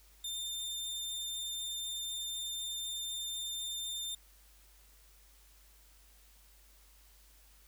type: tone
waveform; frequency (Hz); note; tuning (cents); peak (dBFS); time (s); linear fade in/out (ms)
sawtooth; 3604; A7; +41; -34; 0.24-4.15; 5
effects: added 50 Hz sine -61 dBFS peak until 7.67 s + white hiss -64 dBFS RMS until 7.67 s